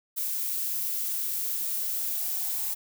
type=noise with high-pass filter sweep; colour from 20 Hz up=violet; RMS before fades=-30 dBFS; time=0.16-2.75 s; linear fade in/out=20 ms; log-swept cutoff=210 to 900 Hz; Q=9.2; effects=none